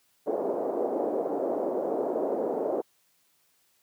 pink band-pass noise, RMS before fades -29 dBFS, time 0.26-2.82 s, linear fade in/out 20 ms, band 350 to 640 Hz, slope 24 dB/octave, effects white hiss -68 dBFS RMS until 3.82 s + high-pass 80 Hz 12 dB/octave

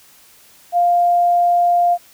sine tone, 700 Hz, F5, 4 cents sharp, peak -11 dBFS, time 0.72-1.98 s, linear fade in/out 50 ms, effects white hiss -48 dBFS RMS until 2.13 s

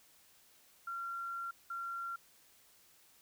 sine tone bursts at uneven times, 1374 Hz, F6, 29 cents flat, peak -38 dBFS, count 2, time 0.87-1.51 / 1.7-2.16 s, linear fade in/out 5 ms, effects white hiss -65 dBFS RMS until 3.21 s

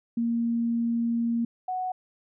sine tone pair in turn, 233.1 / 740 Hz, A#3 / F#5, 0 / 0 cents, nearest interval octave + minor sixth, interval 2000 cents, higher second, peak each -23 / -27 dBFS, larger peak first, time 0.17-1.45 / 1.68-1.92 s, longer first, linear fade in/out 5 ms, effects none

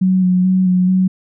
sine tone with vibrato, 184.4 Hz, F#3, 6 cents flat, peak -10 dBFS, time 0.01-1.08 s, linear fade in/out 10 ms, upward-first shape square, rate 2.3 Hz, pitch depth 19 cents each way, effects none

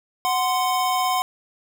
square tone pair together, 740 / 1039.2 Hz, F#5 / C6, 0 / -12 cents, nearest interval tritone, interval 588 cents, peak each -23 dBFS, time 0.25-1.22 s, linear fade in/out 0 ms, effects none

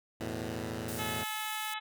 10% pulse chord, E suspended fourth, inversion none, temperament equal, 82.41 / 110 / 123.47 Hz, E2 / A2 / B2, 0 / 0 / 0 cents, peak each -33 / -30 / -35 dBFS, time 0.2-1.24 s, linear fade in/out 10 ms
white band-pass noise, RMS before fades -43 dBFS, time 0.88-1.74 s, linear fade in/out 5 ms, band 5700 to 16000 Hz, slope 12 dB/octave
harmonic tone, 430.7 Hz, A4, 37 cents flat, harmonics 2 / 3 / 4 / 5 / 6 / 7 / 8 / 9, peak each -40 / -42 / -43 / -44 / -45 / -45 / -46 / -47 dBFS, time 0.98-1.8 s, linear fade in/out 20 ms
effects none

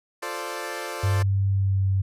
15% pulse chord, D minor seventh, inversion first, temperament equal, 349.2 / 440 / 523.3 / 587.3 Hz, F4 / A4 / C5 / D5, 0 / 0 / 0 / 0 cents, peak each -30 / -29 / -29 / -29 dBFS, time 0.22-1.23 s, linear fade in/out 10 ms
sine tone with pitch glide, 98 to 96.43 Hz, G2 to G2, 0 to -28 cents, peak -19 dBFS, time 1.03-2.02 s, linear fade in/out 10 ms, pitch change -28 cents, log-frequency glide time 1.49-1.84 s
effects resampled to 32000 Hz

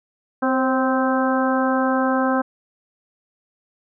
harmonic tone with a mistuned harmonic, 260 Hz, C4, 11 cents flat, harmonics 1 / 2 / 3 / 4 / 5 / 6, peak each -20 / -23 / -25 / -26 / -27 / -28 dBFS, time 0.42-2.42 s, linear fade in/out 10 ms, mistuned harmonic 2, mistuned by +34 cents, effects none

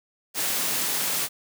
white high-pass noise, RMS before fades -26 dBFS, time 0.34-1.29 s, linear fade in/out 50 ms, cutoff 120 Hz, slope 48 dB/octave, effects none

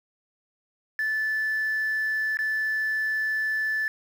sine tone with dropouts, 1747 Hz, A6, 13 cents flat, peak -22 dBFS, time 0.99-3.88 s, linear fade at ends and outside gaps 1 ms, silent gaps 2.371-2.389 s, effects tanh soft clip ceiling -21 dBFS + 8-bit

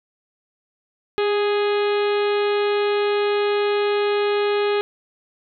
harmonic tone with a mistuned harmonic, 415.3 Hz, G#4, in tune, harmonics 1 / 2 / 3 / 4 / 5 / 6 / 7 / 8 / 9 / 10, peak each -18 / -29 / -30 / -33 / -36 / -33 / -38 / -36 / -40 / -40 dBFS, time 1.18-4.81 s, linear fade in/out 0 ms, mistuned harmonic 1, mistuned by -24 cents, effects none

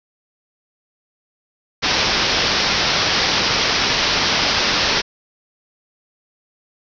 white low-pass noise, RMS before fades -18 dBFS, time 1.82-5.02 s, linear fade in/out 20 ms, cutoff 5700 Hz, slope 96 dB/octave, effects none

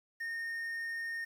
triangle tone with quantisation, 1837 Hz, A#6, 26 cents flat, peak -34 dBFS, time 0.2-1.25 s, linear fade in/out 10 ms, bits 10, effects none

